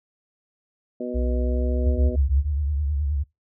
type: harmonic tone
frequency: 123.47 Hz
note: B2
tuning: in tune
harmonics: 2 / 3 / 4 / 5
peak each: -30 / -32 / -33 / -34 dBFS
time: 1-2.16 s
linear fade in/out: 5 ms
type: tone with pitch glide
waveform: sine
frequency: 61.9 to 66.34 Hz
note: B1 to C2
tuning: +5 to +25 cents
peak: -21 dBFS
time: 1.14-2.46 s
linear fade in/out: 20 ms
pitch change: +120 cents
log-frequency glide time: 1.35-1.76 s
type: tone with vibrato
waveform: sine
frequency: 72.4 Hz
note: D2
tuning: 24 cents flat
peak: -21 dBFS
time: 1.85-3.24 s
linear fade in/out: 20 ms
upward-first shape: triangle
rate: 9.6 Hz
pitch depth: 130 cents each way
effects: noise-tail reverb RT60 0.2 s tail -23 dB re dry